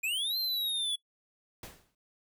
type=linear two-way sweep; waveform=square; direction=up then down; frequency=2420 to 4186 to 3384 Hz; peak=-30 dBFS; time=0.03-0.96 s; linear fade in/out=10 ms; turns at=0.38 s
type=noise with exponential decay; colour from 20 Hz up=pink; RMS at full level=-42 dBFS; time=1.63-1.95 s; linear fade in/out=2 ms; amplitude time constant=69 ms
effects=noise-tail reverb RT60 0.1 s tail -22 dB re dry